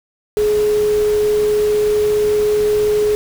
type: tone in noise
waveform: sine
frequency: 421.2 Hz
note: G#4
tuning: 24 cents sharp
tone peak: -12 dBFS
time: 0.37-3.15 s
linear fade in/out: 0 ms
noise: pink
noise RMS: -30 dBFS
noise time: 0.37-3.15 s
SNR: +15 dB
effects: none